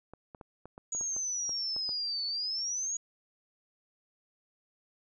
clicks, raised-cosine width 1 ms, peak -32 dBFS, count 11, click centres 0.136 / 0.348 / 0.412 / 0.656 / 0.779 / 0.949 / 1.011 / 1.165 / 1.494 / 1.764 / 1.892 s
sine exponential two-way sweep, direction down then up, 6770 to 4435 to 6770 Hz, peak -31 dBFS, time 0.92-2.97 s, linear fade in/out 5 ms, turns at 2.26 s
effects none

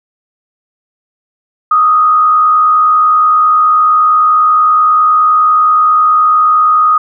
sine tone with frequency modulation, 1244.5 Hz, D#6, in tune, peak -5 dBFS, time 1.71-6.98 s, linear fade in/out 5 ms, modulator 70.2 Hz, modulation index 0.41, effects none

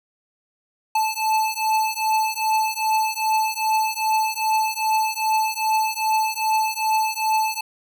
square beating tone pair, 872 / 874.5 Hz, A5 / A5, -16 / -11 cents, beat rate 2.5 Hz, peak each -23 dBFS, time 0.95-7.61 s, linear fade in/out 5 ms, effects none

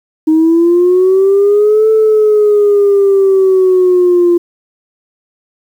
sine linear two-way sweep, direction up then down, 311.1 to 440 to 345 Hz, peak -4 dBFS, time 0.27-4.38 s, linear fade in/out 10 ms, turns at 1.9 s, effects tanh soft clip ceiling -2 dBFS + 7-bit

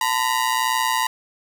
sawtooth ring-modulated tone, 954 Hz, A#5, 40 cents sharp, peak -12 dBFS, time 0.01-1.07 s, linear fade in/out 2 ms, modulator 61 Hz, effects none

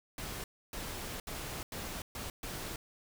pink noise bursts at uneven times, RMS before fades -41 dBFS, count 6, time 0.18-0.44 / 0.73-1.2 / 1.27-1.63 / 1.72-2.02 / 2.15-2.3 / 2.43-2.76 s, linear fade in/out 2 ms, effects none

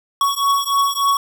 square beating tone pair, 1115 / 1118.4 Hz, C#6 / C#6, +10 / +15 cents, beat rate 3.4 Hz, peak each -19 dBFS, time 0.21-1.17 s, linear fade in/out 2 ms, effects none

